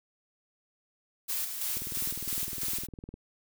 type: noise with tremolo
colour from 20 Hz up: blue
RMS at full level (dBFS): -32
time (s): 1.28-2.87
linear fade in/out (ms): 20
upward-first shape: square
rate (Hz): 3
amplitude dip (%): 45
type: click train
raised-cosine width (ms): 3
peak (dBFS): -30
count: 28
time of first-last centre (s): 1.77-3.141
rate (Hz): 19.7
effects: none